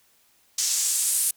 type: noise with band-pass filter sweep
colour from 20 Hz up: white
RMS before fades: -24 dBFS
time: 0.58-1.31 s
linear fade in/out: 5 ms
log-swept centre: 6200 to 10000 Hz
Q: 2.2
effects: white hiss -62 dBFS RMS until 1.36 s